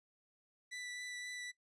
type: tone with vibrato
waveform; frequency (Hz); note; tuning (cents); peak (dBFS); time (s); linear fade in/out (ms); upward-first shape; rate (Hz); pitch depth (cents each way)
sawtooth; 1975.5; B6; 0; -40; 0.71-1.52; 20; triangle; 3.8; 11
effects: noise-tail reverb RT60 0.1 s tail -19 dB re dry + resampled to 22050 Hz